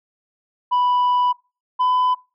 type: tone pair in turn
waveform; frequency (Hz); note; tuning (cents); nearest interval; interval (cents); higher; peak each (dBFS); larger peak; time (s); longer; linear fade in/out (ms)
sine; 987.8 / 1003.9; B5 / B5; 0 / +28; unison; 28; second; -12; neither; 0.71-1.33 / 1.79-2.15; first; 20
effects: noise-tail reverb RT60 0.3 s tail -25 dB re dry + tanh soft clip ceiling -14 dBFS